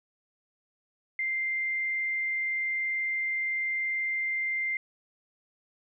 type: tone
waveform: sine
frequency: 2093 Hz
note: C7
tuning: in tune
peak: -27 dBFS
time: 1.19-4.77 s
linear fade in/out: 2 ms
effects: none